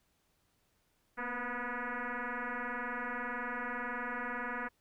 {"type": "tone with frequency modulation", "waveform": "sine", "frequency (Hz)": 233.1, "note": "A#3", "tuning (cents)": 0, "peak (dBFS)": -35, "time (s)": [1.17, 4.69], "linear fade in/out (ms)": 20, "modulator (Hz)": 244, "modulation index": 7.5, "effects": ["pink hiss -75 dBFS RMS until 4.8 s"]}